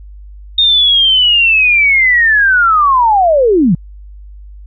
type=linear sweep; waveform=sine; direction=down; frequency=3696 to 147.7 Hz; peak=-6 dBFS; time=0.58-3.75 s; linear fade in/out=5 ms; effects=added 50 Hz sine -30 dBFS peak until 4.66 s